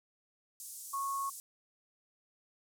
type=band-pass noise; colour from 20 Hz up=pink; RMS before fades=-47 dBFS; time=0.6-1.4 s; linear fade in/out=0 ms; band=6900 to 13000 Hz; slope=24 dB/octave
type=tone; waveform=sine; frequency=1100 Hz; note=C#6; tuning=14 cents flat; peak=-33 dBFS; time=0.93-1.3 s; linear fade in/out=10 ms
effects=none